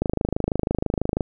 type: click train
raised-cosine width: 2 ms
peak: -8 dBFS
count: 32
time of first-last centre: 0.02-1.208 s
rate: 26.1 Hz
effects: none